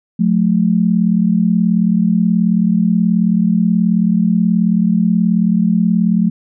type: tone pair together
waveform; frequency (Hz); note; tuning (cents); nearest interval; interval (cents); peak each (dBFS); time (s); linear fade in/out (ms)
sine; 179.19 / 217.8; F3 / A3; +45 / -17; minor third; 338; -13; 0.19-6.3; 10
effects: none